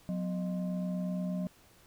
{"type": "tone with frequency modulation", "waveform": "sine", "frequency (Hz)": 182.3, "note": "F#3", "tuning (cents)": -25, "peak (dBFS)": -31, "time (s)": [0.09, 1.47], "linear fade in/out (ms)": 0, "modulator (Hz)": 433, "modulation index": 0.57, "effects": ["pink hiss -61 dBFS RMS until 1.86 s"]}